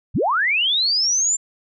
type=linear sweep; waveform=sine; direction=up; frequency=44 to 7330 Hz; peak=-16 dBFS; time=0.14-1.37 s; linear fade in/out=20 ms; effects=none